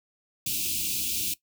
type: band-stop noise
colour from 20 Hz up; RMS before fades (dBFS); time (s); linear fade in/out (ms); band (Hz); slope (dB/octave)
white; -29; 0.46-1.34; 5; 370 to 2400; 96
effects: noise-tail reverb RT60 0.1 s tail -18 dB re dry

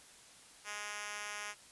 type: tone with high-pass filter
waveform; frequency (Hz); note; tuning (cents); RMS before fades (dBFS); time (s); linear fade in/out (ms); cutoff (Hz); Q
5% pulse; 207.7; G#3; 0; -43; 0.64-1.55; 50; 930; 0.5
effects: white hiss -58 dBFS RMS until 1.71 s + resampled to 24000 Hz

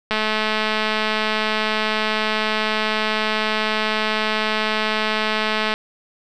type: click train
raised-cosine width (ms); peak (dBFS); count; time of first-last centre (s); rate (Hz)
0.3; -5; 1217; 0.11-5.74; 216
effects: none

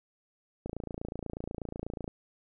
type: click train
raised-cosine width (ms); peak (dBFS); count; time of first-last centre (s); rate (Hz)
2; -23; 41; 0.66-2.078; 28.2
effects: none

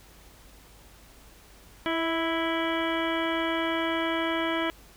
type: harmonic tone with a mistuned harmonic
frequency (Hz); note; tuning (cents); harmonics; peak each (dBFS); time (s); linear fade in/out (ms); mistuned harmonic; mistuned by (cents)
329.6; E4; 0; 1 / 2 / 3 / 4 / 5 / 6 / 7 / 9 / 10; -29 / -32 / -34 / -35 / -36 / -37 / -37 / -39 / -39; 1.86-4.7; 0; 2; -22
effects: added 50 Hz sine -54 dBFS peak until 4.96 s + pink hiss -54 dBFS RMS until 4.96 s

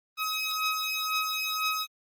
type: beating tone pair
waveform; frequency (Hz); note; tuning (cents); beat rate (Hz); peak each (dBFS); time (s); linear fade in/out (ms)
15% pulse; 1269 / 1271; D#6 / D#6; +34 / +36; 2; -25 / -24; 0.17-1.87; 50
effects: Opus 32 kbps

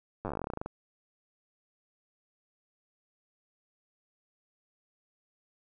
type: slowing click train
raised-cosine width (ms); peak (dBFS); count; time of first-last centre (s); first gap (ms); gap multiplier
1; -21; 19; 0.25-0.66; 9; 1.1
effects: none

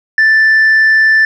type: tone with tanh clipping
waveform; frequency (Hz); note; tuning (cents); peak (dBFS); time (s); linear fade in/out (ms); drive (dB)
sine; 1764; A6; +4; -6; 0.18-1.25; 2; 1
effects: none

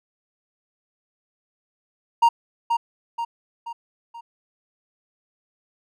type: tone with echo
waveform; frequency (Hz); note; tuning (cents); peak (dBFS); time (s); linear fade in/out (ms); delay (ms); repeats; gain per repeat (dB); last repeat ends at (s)
triangle; 932.3; A#5; 0; -10; 2.22-2.29; 10; 480; 4; -6; 4.21
effects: none

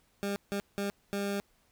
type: tone bursts at uneven times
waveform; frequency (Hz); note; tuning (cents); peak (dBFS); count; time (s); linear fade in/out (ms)
20% pulse; 200.5; G3; +39; -26; 4; 0.23-0.36 / 0.52-0.6 / 0.78-0.9 / 1.13-1.4; 0
effects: pink hiss -69 dBFS RMS until 1.71 s

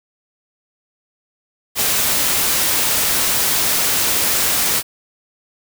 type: noise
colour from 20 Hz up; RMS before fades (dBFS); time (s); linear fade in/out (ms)
white; -17; 1.75-4.83; 50
effects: none

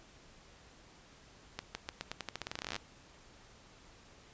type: accelerating click train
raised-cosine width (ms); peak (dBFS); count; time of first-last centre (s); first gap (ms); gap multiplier
0.2; -20; 23; 1.59-2.763; 160; 0.87
effects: pink hiss -59 dBFS RMS until 4.33 s + resampled to 16000 Hz

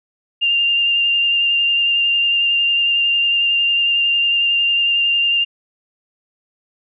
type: tone with vibrato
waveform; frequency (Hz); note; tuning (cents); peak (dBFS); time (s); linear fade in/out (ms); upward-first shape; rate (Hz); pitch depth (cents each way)
sine; 2794; F7; 0; -13; 0.41-5.45; 20; triangle; 11; 17
effects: none

